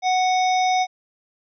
harmonic tone, 740 Hz, F#5, in tune, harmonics 1 / 3 / 5 / 7 / 8, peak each -17 / -27 / -31 / -34 / -35 dBFS, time 0.02-0.87 s, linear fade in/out 50 ms, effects none

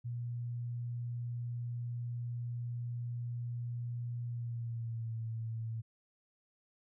sine tone with pitch glide, 119.9 to 113.17 Hz, A#2 to A2, +49 to +49 cents, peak -36 dBFS, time 0.04-5.82 s, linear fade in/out 20 ms, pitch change -100 cents, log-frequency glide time 4.25-5.16 s, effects none

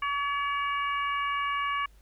harmonic tone, 568 Hz, C#5, 42 cents sharp, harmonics 2 / 3 / 4 / 5, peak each -28 / -36 / -35 / -39 dBFS, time 0.02-1.86 s, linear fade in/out 5 ms, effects added 50 Hz sine -54 dBFS peak until 2.01 s + pink hiss -65 dBFS RMS until 2.01 s

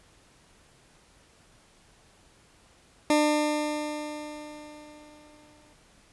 20% pulse tone with exponential decay, 300 Hz, D4, 37 cents sharp, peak -14 dBFS, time 3.1-5.73 s, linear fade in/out 2 ms, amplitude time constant 570 ms, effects pink hiss -59 dBFS RMS until 6.12 s + resampled to 24000 Hz

